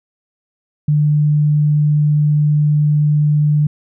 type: tone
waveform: sine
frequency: 149.2 Hz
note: D3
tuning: 28 cents sharp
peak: -10 dBFS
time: 0.88-3.67 s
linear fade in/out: 5 ms
effects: none